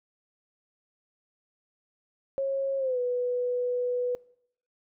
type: tone with pitch glide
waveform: sine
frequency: 544 to 493.1 Hz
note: C#5 to B4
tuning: -33 to -3 cents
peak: -25 dBFS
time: 2.38-4.15 s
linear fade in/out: 0 ms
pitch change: -170 cents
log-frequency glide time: 2.78-2.99 s
effects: noise-tail reverb RT60 0.7 s tail -24 dB re dry